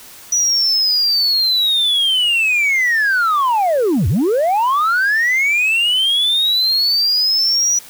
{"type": "linear two-way sweep", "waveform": "sine", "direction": "down then up", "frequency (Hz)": [5890, 75.1, 5890], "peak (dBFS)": -10, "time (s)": [0.32, 7.79], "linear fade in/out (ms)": 5, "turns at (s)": 4.08, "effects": ["tanh soft clip ceiling -11 dBFS", "white hiss -39 dBFS RMS until 7.89 s"]}